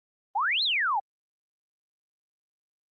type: exponential two-way sweep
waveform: sine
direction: up then down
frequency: 750 to 4324 to 750 Hz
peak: -23 dBFS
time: 0.35-1 s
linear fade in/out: 10 ms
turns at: 0.63 s
effects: Opus 32 kbps